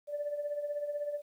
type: tone with tremolo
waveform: sine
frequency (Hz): 585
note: D5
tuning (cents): -7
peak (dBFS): -29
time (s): 0.07-1.22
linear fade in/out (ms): 50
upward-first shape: triangle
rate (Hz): 16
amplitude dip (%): 70
effects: tanh soft clip ceiling -27 dBFS + 11-bit